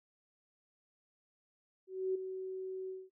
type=tone with ADSR envelope; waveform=sine; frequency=376.5 Hz; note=F#4; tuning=30 cents sharp; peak=-29 dBFS; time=1.87-3.1 s; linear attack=280 ms; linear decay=8 ms; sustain=-9 dB; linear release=210 ms; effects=noise-tail reverb RT60 0.1 s tail -21 dB re dry